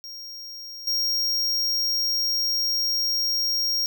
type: tone with level steps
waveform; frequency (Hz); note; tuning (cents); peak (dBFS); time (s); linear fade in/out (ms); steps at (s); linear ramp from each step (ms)
square; 5580; F8; -2; -36 / -22; 0.04-3.86; 0; 0.87; 5
effects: none